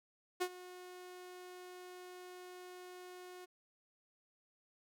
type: tone with ADSR envelope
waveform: sawtooth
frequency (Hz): 362.5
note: F#4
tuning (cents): -35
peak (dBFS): -28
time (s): 0.4-3.46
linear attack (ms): 18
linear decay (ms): 64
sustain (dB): -18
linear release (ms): 19
effects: none